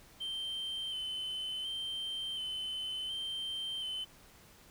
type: tone with vibrato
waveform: sine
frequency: 3089 Hz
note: G7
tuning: 26 cents flat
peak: -33 dBFS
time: 0.2-4.05 s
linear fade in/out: 20 ms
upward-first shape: square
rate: 0.69 Hz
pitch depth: 23 cents each way
effects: tanh soft clip ceiling -35 dBFS + pink hiss -59 dBFS RMS until 4.7 s